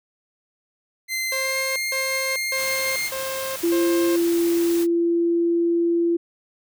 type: tone with pitch glide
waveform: sawtooth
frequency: 2073 to 2118 Hz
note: C7 to C7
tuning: -17 to +21 cents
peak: -20 dBFS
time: 1.08-3.11 s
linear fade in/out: 50 ms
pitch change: +38 cents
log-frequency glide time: 1.31-1.57 s
type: tone bursts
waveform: sawtooth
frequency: 531 Hz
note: C5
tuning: 25 cents sharp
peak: -23 dBFS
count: 5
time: 1.32-4.16 s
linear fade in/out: 2 ms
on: 440 ms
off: 160 ms
type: noise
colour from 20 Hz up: white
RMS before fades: -33 dBFS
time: 2.55-4.87 s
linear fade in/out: 50 ms
type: tone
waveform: sine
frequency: 340 Hz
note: F4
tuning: 46 cents flat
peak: -17 dBFS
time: 3.63-6.17 s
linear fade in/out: 10 ms
effects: none